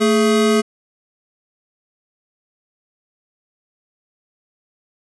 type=tone pair together; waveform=square; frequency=222.5 / 420 Hz; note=A3 / G#4; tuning=+20 / +19 cents; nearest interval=major seventh; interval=1099 cents; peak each=-16 dBFS; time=0-0.62 s; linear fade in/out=20 ms; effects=resampled to 24000 Hz